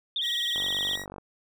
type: tone with vibrato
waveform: sine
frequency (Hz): 3400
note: G#7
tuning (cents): +40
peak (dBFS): -26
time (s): 0.16-0.96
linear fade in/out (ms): 2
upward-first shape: triangle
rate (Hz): 19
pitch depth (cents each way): 170
type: tone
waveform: sawtooth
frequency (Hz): 1905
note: A#6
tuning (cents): +37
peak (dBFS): -31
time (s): 0.21-1.06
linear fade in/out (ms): 50
type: click train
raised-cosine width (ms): 1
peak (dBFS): -26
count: 31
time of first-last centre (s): 0.56-1.182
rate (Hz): 48.2
effects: none